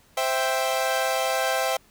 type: chord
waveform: sawtooth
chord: C major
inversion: none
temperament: equal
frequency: 523.3 / 659.3 / 784 Hz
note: C5 / E5 / G5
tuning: 0 / 0 / 0 cents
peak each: -23 dBFS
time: 0.17-1.77 s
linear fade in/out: 5 ms
effects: pink hiss -58 dBFS RMS until 1.9 s